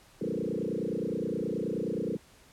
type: tone with frequency modulation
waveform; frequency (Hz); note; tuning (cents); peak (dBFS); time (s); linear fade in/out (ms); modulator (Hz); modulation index
sine; 327.2; E4; -13; -29; 0.21-2.17; 5; 29.5; 5.7
effects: pink hiss -58 dBFS RMS until 2.52 s + low-pass 12000 Hz 12 dB/octave